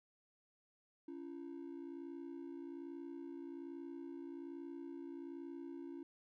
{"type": "ring-modulated tone", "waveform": "triangle", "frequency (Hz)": 310.1, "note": "D#4", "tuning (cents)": -6, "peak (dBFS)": -40, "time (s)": [1.08, 6.03], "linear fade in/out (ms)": 0, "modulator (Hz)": 30.6, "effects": ["tanh soft clip ceiling -38 dBFS"]}